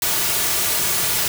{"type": "noise with comb filter", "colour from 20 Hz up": "white", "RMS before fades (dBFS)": -20, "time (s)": [0.02, 1.28], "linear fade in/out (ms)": 2, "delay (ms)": 3.8, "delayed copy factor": -0.5, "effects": []}